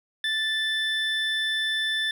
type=tone pair together; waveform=triangle; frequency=1760 / 3520 Hz; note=A6 / A7; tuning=0 / 0 cents; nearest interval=octave; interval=1200 cents; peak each=-25 dBFS; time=0.24-2.11 s; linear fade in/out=2 ms; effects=none